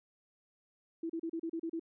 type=tone bursts; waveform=sine; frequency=329.6 Hz; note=E4; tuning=in tune; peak=-34 dBFS; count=8; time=1.03-1.796 s; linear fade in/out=5 ms; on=66 ms; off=34 ms; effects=none